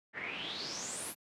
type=noise with low-pass filter sweep; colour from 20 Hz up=pink; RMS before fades=-40 dBFS; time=0.13-1.15 s; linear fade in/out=50 ms; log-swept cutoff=1800 to 12000 Hz; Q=7.4; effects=high-pass 200 Hz 12 dB/octave